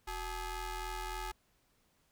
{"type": "ring-modulated tone", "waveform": "sawtooth", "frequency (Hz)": 412.3, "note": "G#4", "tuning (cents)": -13, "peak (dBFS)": -31, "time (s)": [0.07, 1.32], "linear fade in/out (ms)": 10, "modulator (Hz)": 454, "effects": ["pink hiss -73 dBFS RMS until 2.11 s"]}